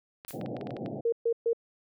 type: clicks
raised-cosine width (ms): 0.3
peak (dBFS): -28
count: 10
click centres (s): 0.249 / 0.308 / 0.413 / 0.461 / 0.567 / 0.612 / 0.671 / 0.707 / 0.767 / 0.861
type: noise with exponential decay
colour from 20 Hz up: blue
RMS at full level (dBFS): -37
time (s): 0.28-0.44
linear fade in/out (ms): 2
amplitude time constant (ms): 33
type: band-pass noise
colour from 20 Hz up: pink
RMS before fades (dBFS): -37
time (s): 0.33-1.01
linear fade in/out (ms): 10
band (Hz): 110 to 770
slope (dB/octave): 96
type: tone bursts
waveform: sine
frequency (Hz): 463.7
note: A#4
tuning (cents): -9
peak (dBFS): -23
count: 3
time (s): 1.05-1.532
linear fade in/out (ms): 5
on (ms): 74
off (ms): 130
effects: none